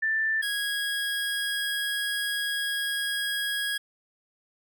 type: tone pair in turn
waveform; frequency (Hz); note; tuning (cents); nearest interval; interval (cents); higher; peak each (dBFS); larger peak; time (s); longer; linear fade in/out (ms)
sine / 25% pulse; 1772 / 1650.1; A6 / G#6; +12 / -12; minor second; 124; first; -23; neither; 0.02-0.42 / 0.42-3.78; second; 10
effects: none